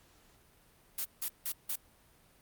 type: noise bursts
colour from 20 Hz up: blue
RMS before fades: -35 dBFS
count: 4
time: 0.98-1.758 s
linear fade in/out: 5 ms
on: 67 ms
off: 170 ms
effects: pink hiss -64 dBFS RMS until 2.41 s + Opus 48 kbps